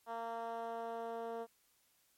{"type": "tone with band-pass filter sweep", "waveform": "10% pulse", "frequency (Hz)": 230, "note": "A#3", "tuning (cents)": -23, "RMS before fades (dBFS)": -42, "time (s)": [0.06, 1.47], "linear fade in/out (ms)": 50, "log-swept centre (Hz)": [810, 500], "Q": 1.8, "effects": ["white hiss -73 dBFS RMS until 2.17 s", "MP3 64 kbps"]}